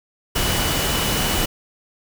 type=tone in noise; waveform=sine; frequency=2956 Hz; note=F#7; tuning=2 cents flat; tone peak=-28 dBFS; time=0.35-1.46 s; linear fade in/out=10 ms; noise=pink; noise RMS=-21 dBFS; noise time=0.35-1.46 s; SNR=-10 dB; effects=none